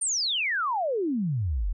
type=exponential sweep; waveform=sine; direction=down; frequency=9330 to 38.89 Hz; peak=-24 dBFS; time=0.01-1.73 s; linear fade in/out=10 ms; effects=none